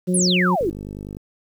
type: harmonic tone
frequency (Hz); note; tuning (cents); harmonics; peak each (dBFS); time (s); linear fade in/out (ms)
181.1; F#3; -37; 1 / 2 / 3; -18 / -24 / -31; 0.07-0.56; 20
type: exponential sweep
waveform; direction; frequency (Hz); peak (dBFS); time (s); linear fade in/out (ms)
sine; down; 11175 to 303.7; -18; 0.14-0.7; 5
type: click train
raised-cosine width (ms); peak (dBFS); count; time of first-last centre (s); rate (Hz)
3; -20; 29; 0.61-1.169; 50.1
effects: 8-bit